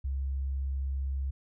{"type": "tone", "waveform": "sine", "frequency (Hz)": 67.6, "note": "C#2", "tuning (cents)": -43, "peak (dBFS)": -29, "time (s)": [0.04, 1.31], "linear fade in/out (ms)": 10, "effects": []}